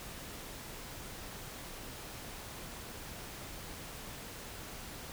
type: silence
effects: pink hiss -46 dBFS RMS until 5.12 s